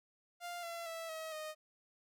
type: tone with pitch steps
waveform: sawtooth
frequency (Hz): 698.5 / 677.8 / 657.8 / 638.3 / 619.4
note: F5 / E5 / E5 / D#5 / D#5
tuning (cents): 0 / +48 / -4 / +44 / -8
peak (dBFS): -38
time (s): 0.4-1.55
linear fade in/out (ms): 50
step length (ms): 230
effects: none